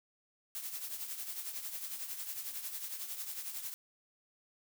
blue noise with tremolo, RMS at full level -39 dBFS, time 0.55-3.74 s, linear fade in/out 0 ms, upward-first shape triangle, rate 11 Hz, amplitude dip 65%, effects none

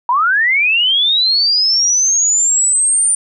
sine linear sweep, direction up, 929 to 9200 Hz, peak -10 dBFS, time 0.09-3.15 s, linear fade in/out 2 ms, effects none

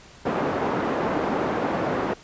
pink band-pass noise, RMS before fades -25 dBFS, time 0.25-2.14 s, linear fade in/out 10 ms, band 240 to 1100 Hz, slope 12 dB/octave, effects pink hiss -48 dBFS RMS until 2.23 s + resampled to 16000 Hz

